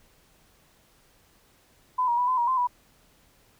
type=tone with pitch steps; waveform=sine; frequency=1007 / 950 / 984 / 1019 / 951 / 1036 / 980 Hz; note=B5 / A#5 / B5 / C6 / A#5 / C6 / B5; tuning=+33 / +33 / -7 / -46 / +34 / -17 / -14 cents; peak=-21 dBFS; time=1.98-2.673 s; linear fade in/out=10 ms; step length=99 ms; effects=pink hiss -61 dBFS RMS until 3.59 s